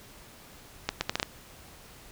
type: accelerating click train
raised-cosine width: 0.2 ms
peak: -9 dBFS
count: 6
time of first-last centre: 0.89-1.229 s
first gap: 120 ms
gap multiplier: 0.71
effects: pink hiss -51 dBFS RMS until 2.11 s